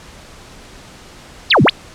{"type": "exponential two-way sweep", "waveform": "sine", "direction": "down then up", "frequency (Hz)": [5310, 110, 5310], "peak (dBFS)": -7, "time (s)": [1.5, 1.7], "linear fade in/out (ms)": 10, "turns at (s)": 1.63, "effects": ["pink hiss -39 dBFS RMS until 1.94 s", "low-pass 8000 Hz 12 dB/octave"]}